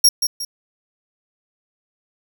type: tone with echo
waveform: sawtooth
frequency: 5588 Hz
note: F8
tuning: in tune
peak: -6 dBFS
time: 0.04-0.09 s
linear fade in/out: 5 ms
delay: 180 ms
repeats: 2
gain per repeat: -8 dB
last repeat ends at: 0.45 s
effects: none